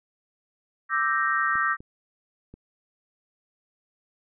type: chord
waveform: sine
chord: E half-diminished seventh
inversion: third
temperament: equal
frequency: 1174.7 / 1318.5 / 1568 / 1864.7 Hz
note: D6 / E6 / G6 / Bb6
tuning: 0 / 0 / 0 / 0 cents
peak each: -27 dBFS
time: 0.89-1.77 s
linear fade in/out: 50 ms
type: clicks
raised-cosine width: 3 ms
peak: -31 dBFS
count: 3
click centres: 1.555 / 1.805 / 2.54 s
effects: none